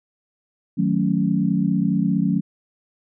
sine chord, D# half-diminished seventh, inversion none, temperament equal, 155.56 / 185 / 220 / 277.2 Hz, D#3 / F#3 / A3 / C#4, 0 / 0 / 0 / 0 cents, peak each -25 / -20 / -23 / -24 dBFS, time 0.77-2.41 s, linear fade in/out 20 ms, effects none

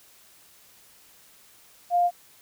sine tone, 703 Hz, F5, 11 cents sharp, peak -18 dBFS, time 1.9-2.11 s, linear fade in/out 50 ms, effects white hiss -55 dBFS RMS until 2.41 s

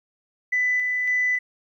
sine tone with tremolo, 1995 Hz, B6, 17 cents sharp, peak -18 dBFS, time 0.52-1.39 s, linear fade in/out 10 ms, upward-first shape square, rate 1.8 Hz, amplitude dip 30%, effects tanh soft clip ceiling -14 dBFS + 10-bit

